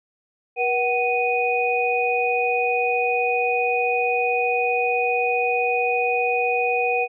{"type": "tone cluster", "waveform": "sine", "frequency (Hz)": [481.4, 748, 2483], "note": ["B4", "F#5", "D#7"], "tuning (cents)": [-44, 19, -4], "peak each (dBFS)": -23, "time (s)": [0.56, 7.08], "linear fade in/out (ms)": 50, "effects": []}